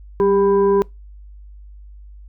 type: tone with frequency modulation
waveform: sine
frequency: 398.2 Hz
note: G4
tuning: 27 cents sharp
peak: -12 dBFS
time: 0.2-0.82 s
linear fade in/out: 0 ms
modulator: 593 Hz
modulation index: 0.59
effects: noise-tail reverb RT60 0.2 s tail -24 dB re dry + added 50 Hz sine -37 dBFS peak until 2.28 s